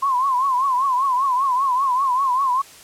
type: tone with vibrato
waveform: sine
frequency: 1046.5 Hz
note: C6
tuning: in tune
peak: -16 dBFS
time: 0.02-2.62 s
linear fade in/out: 10 ms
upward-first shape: triangle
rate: 5.1 Hz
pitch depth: 140 cents each way
effects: white hiss -44 dBFS RMS until 2.83 s + low-pass 11000 Hz 12 dB/octave